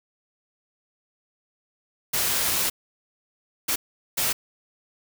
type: noise bursts at uneven times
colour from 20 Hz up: white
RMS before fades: -24 dBFS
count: 3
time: 2.13-2.7 / 3.68-3.76 / 4.17-4.33 s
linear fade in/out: 10 ms
effects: none